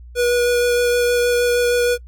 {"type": "tone with vibrato", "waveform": "square", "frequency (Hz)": 484.5, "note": "B4", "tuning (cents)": -33, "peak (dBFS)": -15, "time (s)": [0.15, 1.98], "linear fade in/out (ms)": 50, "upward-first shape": "sine", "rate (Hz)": 6.4, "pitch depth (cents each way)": 10, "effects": ["noise-tail reverb RT60 0.1 s tail -23 dB re dry", "added 60 Hz sine -36 dBFS peak until 2.07 s"]}